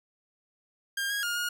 sawtooth tone with pitch steps, 1606 / 1643 / 1419 / 1433 Hz, G6 / G#6 / F6 / F6, +41 / -19 / +27 / +44 cents, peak -25 dBFS, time 0.97-1.49 s, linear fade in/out 5 ms, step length 130 ms, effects none

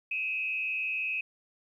sine tone with frequency modulation, 2550 Hz, D#7, 42 cents sharp, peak -29 dBFS, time 0.11-1.21 s, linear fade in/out 5 ms, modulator 127 Hz, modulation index 0.72, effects 11-bit

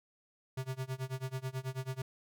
square tone with tremolo, 130.81 Hz, C3, in tune, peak -34 dBFS, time 0.57-2.02 s, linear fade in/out 5 ms, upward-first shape sine, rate 9.2 Hz, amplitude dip 95%, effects none

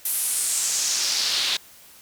pink noise with band-pass filter sweep, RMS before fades -24 dBFS, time 0.05-1.57 s, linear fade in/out 5 ms, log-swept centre 12000 to 3600 Hz, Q 2.5, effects white hiss -49 dBFS RMS until 2.01 s

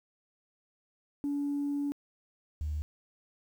sine tone pair in turn, 285.8 / 75.7 Hz, D4 / D#2, -47 / -47 cents, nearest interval octave + major seventh, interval 2300 cents, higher first, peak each -28 / -30 dBFS, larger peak first, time 1.24-1.92 / 2.61-2.82 s, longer first, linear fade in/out 0 ms, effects tanh soft clip ceiling -26 dBFS + 10-bit

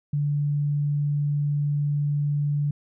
sine tone, 145.6 Hz, D3, 15 cents flat, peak -21 dBFS, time 0.13-2.71 s, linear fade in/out 5 ms, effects none

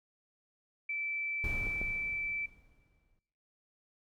sine tone, 2323 Hz, D7, 20 cents flat, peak -33 dBFS, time 0.89-2.46 s, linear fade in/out 5 ms
brown noise with exponential decay, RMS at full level -35 dBFS, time 1.44-3.19 s, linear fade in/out 1 ms, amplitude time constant 380 ms
clicks, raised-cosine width 2 ms, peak -31 / -26 dBFS, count 2, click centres 1.668 / 1.815 s
effects noise-tail reverb RT60 1.0 s tail -19 dB re dry

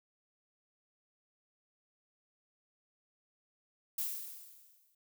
violet noise with exponential decay, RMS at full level -34 dBFS, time 3.98-4.95 s, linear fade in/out 5 ms, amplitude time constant 210 ms, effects none

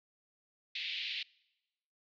pink band-pass noise, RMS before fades -39 dBFS, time 0.75-1.23 s, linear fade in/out 5 ms, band 2200 to 4200 Hz, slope 48 dB/octave, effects noise-tail reverb RT60 1.0 s tail -25 dB re dry

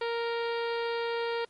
harmonic tone, 466.2 Hz, A#4, in tune, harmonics 1 / 2 / 3 / 4 / 5 / 6 / 7 / 8 / 9 / 10, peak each -30 / -36 / -40 / -42 / -44 / -46 / -47 / -48 / -49 / -50 dBFS, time 0.01-1.45 s, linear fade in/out 5 ms, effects pink hiss -65 dBFS RMS until 1.49 s + MP3 48 kbps

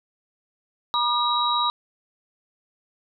sine tone cluster, 963 / 1211 / 3854 Hz, B5 / D#6 / B7, -44 / -47 / -43 cents, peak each -24 dBFS, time 0.94-1.7 s, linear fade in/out 0 ms, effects none

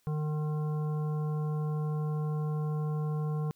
harmonic tone, 152.1 Hz, D#3, 39 cents flat, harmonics 1 / 3 / 5 / 7 / 9, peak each -29 / -41 / -47 / -47 / -56 dBFS, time 0.07-3.51 s, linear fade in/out 0 ms, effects white hiss -71 dBFS RMS until 3.55 s

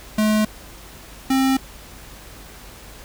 square tone pair in turn, 214.3 / 265.7 Hz, A3 / C4, -45 / +27 cents, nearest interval major third, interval 372 cents, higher second, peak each -16 dBFS, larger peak neither, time 0.18-0.45 / 1.3-1.57 s, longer neither, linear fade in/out 5 ms, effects added 50 Hz sine -44 dBFS peak until 3.04 s + pink hiss -42 dBFS RMS until 3.04 s

